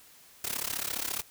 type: noise with amplitude modulation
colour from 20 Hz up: white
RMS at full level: -30 dBFS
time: 0.44-1.22 s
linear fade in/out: 2 ms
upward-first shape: sine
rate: 34.6 Hz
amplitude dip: 90%
effects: white hiss -56 dBFS RMS until 1.3 s